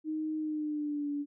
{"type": "tone with pitch glide", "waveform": "sine", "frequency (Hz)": [311.1, 288.6], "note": ["D#4", "D4"], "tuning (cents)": [0, -30], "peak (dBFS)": -31, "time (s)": [0.04, 1.26], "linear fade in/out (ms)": 50, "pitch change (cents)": -130, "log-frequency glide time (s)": [0.37, 1.1], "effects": []}